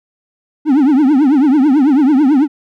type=tone with vibrato; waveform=triangle; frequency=281.3 Hz; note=C#4; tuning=26 cents sharp; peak=-5 dBFS; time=0.65-2.48 s; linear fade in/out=50 ms; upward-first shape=triangle; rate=9.1 Hz; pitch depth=230 cents each way; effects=none